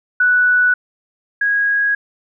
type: tone pair in turn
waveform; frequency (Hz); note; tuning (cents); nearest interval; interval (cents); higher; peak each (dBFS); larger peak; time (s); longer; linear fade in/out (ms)
sine; 1480 / 1650.2; F#6 / G#6; 0 / -12; major second; 188; second; -10 / -13; first; 0.2-0.74 / 1.41-1.95; neither; 5
effects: none